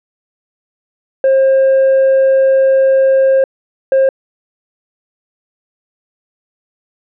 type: tone bursts at uneven times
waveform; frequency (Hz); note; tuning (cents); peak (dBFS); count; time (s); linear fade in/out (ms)
sine; 534; C5; +35; -4; 2; 1.24-3.44 / 3.92-4.09; 2
effects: tanh soft clip ceiling -6 dBFS